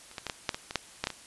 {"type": "clicks", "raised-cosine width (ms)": 0.2, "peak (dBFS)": [-30, -18, -16, -14, -9, -17, -19, -9, -11, -11, -20], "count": 11, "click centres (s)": [0.114, 0.182, 0.267, 0.298, 0.492, 0.545, 0.709, 0.757, 1.04, 1.071, 1.103], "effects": ["white hiss -51 dBFS RMS until 1.26 s", "resampled to 24000 Hz"]}